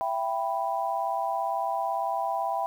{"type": "chord", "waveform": "sine", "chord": "E minor", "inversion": "none", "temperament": "equal with one note detuned", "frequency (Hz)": [666.1, 784, 987.8], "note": ["E5", "G5", "B5"], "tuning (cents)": [18, 0, 0], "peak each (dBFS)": [-31, -29, -31], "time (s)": [0.01, 2.66], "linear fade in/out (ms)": 0, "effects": ["9-bit"]}